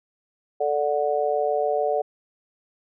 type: chord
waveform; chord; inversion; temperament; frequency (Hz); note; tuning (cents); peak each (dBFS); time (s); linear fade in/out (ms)
sine; D major; second; just; 440.5 / 587.3 / 734.2; A4 / D5 / F#5; +2 / 0 / -14; -25 / -24 / -25; 0.6-2.02; 10
effects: none